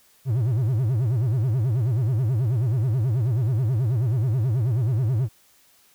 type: tone with vibrato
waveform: triangle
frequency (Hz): 118.9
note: A#2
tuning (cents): +35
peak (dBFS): -17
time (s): 0.25-5.29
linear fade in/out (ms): 50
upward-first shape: sine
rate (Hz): 9.3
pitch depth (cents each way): 240
effects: white hiss -58 dBFS RMS until 5.94 s